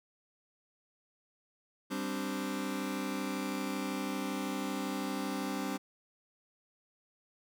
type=chord; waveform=sawtooth; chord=G suspended fourth; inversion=none; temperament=just; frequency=196 / 261.3 / 294 Hz; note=G3 / C4 / D4; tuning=0 / -2 / +2 cents; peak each=-34 dBFS; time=1.9-5.78 s; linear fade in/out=20 ms; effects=none